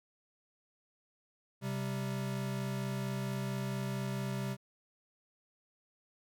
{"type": "tone pair together", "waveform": "square", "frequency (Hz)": [130.81, 195.2], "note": ["C3", "G3"], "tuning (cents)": [0, -7], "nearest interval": "perfect fifth", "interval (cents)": 693, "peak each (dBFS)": [-37, -39], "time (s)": [1.61, 4.57], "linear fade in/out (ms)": 50, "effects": []}